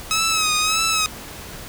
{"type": "tone with vibrato", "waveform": "10% pulse", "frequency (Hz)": 1278, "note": "D#6", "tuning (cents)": 46, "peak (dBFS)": -9, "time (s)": [0.11, 1.06], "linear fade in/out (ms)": 0, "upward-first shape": "sine", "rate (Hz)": 1.7, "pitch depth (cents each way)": 58, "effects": ["pink hiss -36 dBFS RMS until 1.68 s"]}